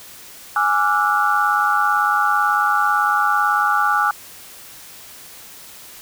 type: tone cluster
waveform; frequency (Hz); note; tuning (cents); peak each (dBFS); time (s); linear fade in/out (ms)
sine; 830 / 1171 / 1349 / 1447; G#5 / D6 / E6 / F#6; -1 / -5 / +40 / -39; -20; 0.56-4.11; 2
effects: white hiss -40 dBFS RMS until 6.01 s

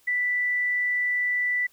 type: tone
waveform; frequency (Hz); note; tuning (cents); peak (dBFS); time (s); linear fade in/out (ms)
sine; 1975.5; B6; 0; -22; 0.07-1.67; 10
effects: white hiss -61 dBFS RMS until 1.72 s

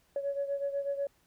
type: beating tone pair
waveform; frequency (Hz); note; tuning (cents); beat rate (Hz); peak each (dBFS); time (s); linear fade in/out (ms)
sine; 559 / 567.1; C#5 / C#5; +14 / +39; 8.1; -31 / -36; 0.16-1.07; 2
effects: tanh soft clip ceiling -24 dBFS + pink hiss -69 dBFS RMS until 1.26 s

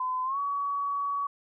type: tone with pitch glide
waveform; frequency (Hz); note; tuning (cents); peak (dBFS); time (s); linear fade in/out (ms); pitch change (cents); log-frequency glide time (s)
sine; 1019 to 1130.7; C6 to C#6; -46 to +34; -27; 0-1.27; 5; +180; 0.24-0.38
effects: none

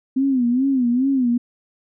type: tone with vibrato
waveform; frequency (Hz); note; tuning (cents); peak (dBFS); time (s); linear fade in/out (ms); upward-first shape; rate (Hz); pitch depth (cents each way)
sine; 255.8; C4; -39; -15; 0.16-1.38; 10; sine; 2.4; 130
effects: none

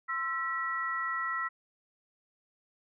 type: tone cluster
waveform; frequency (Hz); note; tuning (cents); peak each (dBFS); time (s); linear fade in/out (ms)
sine; 1048 / 1332 / 1932; C6 / E6 / B6; +2 / +18 / -39; -40 / -33 / -34; 0.08-1.49; 20
effects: none

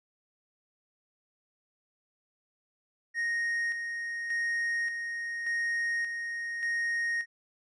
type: tone with tremolo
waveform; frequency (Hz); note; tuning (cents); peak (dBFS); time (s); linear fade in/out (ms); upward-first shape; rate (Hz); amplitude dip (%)
triangle; 1864.7; A#6; 0; -26; 3.14-7.26; 50; square; 0.86; 45
effects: resampled to 22050 Hz

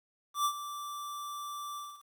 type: tone with ADSR envelope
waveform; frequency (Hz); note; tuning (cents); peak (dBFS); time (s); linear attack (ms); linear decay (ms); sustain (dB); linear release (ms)
square; 1170; D6; -7; -26; 0.34-2.04; 110; 73; -13; 270
effects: 10-bit

